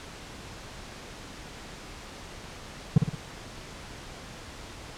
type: tone with echo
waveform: triangle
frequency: 151.6 Hz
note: D#3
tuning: 45 cents flat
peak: -10 dBFS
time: 2.96-2.98 s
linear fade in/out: 5 ms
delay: 57 ms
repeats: 3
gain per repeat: -6 dB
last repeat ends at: 3.151 s
effects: pink hiss -43 dBFS RMS until 4.97 s + low-pass 7000 Hz 12 dB/octave